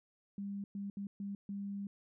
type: tone bursts at uneven times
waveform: sine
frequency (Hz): 200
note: G3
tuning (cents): +35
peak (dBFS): -38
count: 5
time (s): 0.38-0.64 / 0.75-0.9 / 0.97-1.07 / 1.2-1.35 / 1.49-1.87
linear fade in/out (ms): 2
effects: none